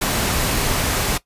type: noise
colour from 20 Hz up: pink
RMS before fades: -20 dBFS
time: 0.01-1.18 s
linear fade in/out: 10 ms
effects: noise-tail reverb RT60 0.1 s tail -17 dB re dry + resampled to 32000 Hz